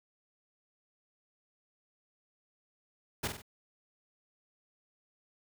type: noise with echo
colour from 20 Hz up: pink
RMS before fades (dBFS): -33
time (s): 3.23-3.28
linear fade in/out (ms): 10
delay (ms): 47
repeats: 3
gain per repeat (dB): -6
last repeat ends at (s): 3.421
effects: none